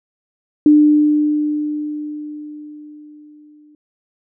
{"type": "tone with exponential decay", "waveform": "sine", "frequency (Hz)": 299.4, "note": "D4", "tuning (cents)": 33, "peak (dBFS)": -5, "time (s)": [0.66, 3.75], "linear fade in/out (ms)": 2, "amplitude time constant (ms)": 670, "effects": []}